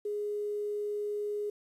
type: tone with quantisation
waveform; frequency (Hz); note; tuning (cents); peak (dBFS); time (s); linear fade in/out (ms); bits
sine; 415.3; G#4; 0; -31; 0.05-1.5; 5; 10
effects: resampled to 32000 Hz